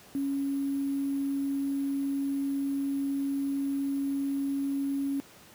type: tone with sample-and-hold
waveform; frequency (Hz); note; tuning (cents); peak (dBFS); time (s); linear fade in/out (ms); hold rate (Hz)
sine; 277.2; C#4; 0; -27; 0.15-5.2; 0; 11025
effects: pink hiss -53 dBFS RMS until 5.54 s + high-pass 100 Hz 12 dB/octave